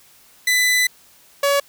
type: tone pair in turn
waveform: sawtooth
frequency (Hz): 1998 / 564.4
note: B6 / C#5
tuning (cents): +20 / +31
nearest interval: octave + minor seventh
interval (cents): 2189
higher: first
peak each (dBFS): -11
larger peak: neither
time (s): 0.47-0.87 / 1.43-1.6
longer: first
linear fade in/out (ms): 5
effects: white hiss -51 dBFS RMS until 1.68 s